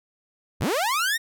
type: linear sweep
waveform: sawtooth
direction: up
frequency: 34.04 to 1900 Hz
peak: -18 dBFS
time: 0.6-1.18 s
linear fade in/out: 20 ms
effects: none